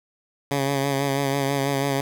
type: tone with vibrato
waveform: 10% pulse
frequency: 138.7 Hz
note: C#3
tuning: 1 cent sharp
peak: -13 dBFS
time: 0.51-2.01 s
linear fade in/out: 2 ms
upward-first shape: sine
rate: 6.1 Hz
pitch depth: 35 cents each way
effects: none